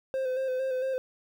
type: tone with vibrato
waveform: triangle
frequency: 520 Hz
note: C5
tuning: 11 cents flat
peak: -25 dBFS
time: 0.14-0.98 s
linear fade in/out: 0 ms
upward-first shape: square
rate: 4.4 Hz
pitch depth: 29 cents each way
effects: 10-bit